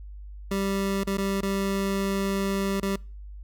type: tone with dropouts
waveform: 25% pulse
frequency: 196 Hz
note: G3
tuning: in tune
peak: -21 dBFS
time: 0.51-2.96 s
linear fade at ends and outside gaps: 5 ms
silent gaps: 1.036-1.071 / 1.172-1.181 / 1.409-1.429 / 2.801-2.827 s
effects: noise-tail reverb RT60 0.4 s tail -26 dB re dry + added 50 Hz sine -38 dBFS peak until 3.43 s